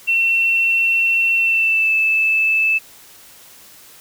sine tone with pitch glide, 2707 to 2627 Hz, E7 to E7, +45 to -7 cents, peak -13 dBFS, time 0.07-2.79 s, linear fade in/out 20 ms, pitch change -52 cents, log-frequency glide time 1.38-1.93 s, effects white hiss -44 dBFS RMS until 4 s

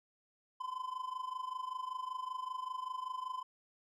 triangle tone with amplitude modulation, 1020 Hz, C6, 44 cents flat, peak -33 dBFS, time 0.6-3.43 s, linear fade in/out 10 ms, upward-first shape sine, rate 25.2 Hz, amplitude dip 80%, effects none

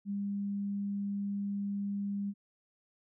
sine tone, 200.9 Hz, G3, 43 cents sharp, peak -32 dBFS, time 0.05-2.34 s, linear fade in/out 50 ms, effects none

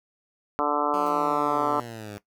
harmonic tone, 146.83 Hz, D3, in tune, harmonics 2 / 3 / 4 / 5 / 6 / 7 / 8 / 9, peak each -30 / -30 / -30 / -30 / -30 / -30 / -30 / -30 dBFS, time 0.59-1.8 s, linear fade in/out 0 ms
10% pulse exponential sweep, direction down, 190 to 100.2 Hz, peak -28 dBFS, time 0.94-2.18 s, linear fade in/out 0 ms
white noise with exponential decay, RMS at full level -44 dBFS, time 1.06-1.17 s, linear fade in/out 5 ms, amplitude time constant 23 ms
effects noise-tail reverb RT60 0.1 s tail -17 dB re dry

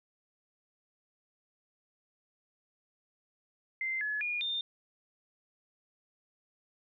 sine tone with pitch steps, 2081 / 1704 / 2435 / 3619 Hz, C7 / G#6 / D#7 / A7, -10 / +44 / -38 / +48 cents, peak -31 dBFS, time 3.81-4.61 s, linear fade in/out 2 ms, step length 200 ms, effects none

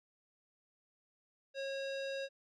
square tone with low-pass filter, 545 Hz, C#5, 29 cents flat, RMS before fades -40 dBFS, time 1.54-2.29 s, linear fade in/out 50 ms, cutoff 4300 Hz, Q 1.8, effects none

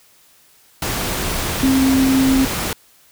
sine tone in noise, 265.3 Hz, C4, 24 cents sharp, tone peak -12 dBFS, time 1.63-2.45 s, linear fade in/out 2 ms, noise pink, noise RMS -22 dBFS, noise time 0.82-2.73 s, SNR +7 dB, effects white hiss -52 dBFS RMS until 3.11 s

